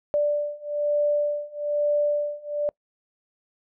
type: beating tone pair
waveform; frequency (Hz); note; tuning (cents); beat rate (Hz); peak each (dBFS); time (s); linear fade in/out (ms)
sine; 587.3 / 588.4; D5 / D5; 0 / +3; 1.1; -25 / -24; 0.14-2.69; 0
effects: noise-tail reverb RT60 0.1 s tail -26 dB re dry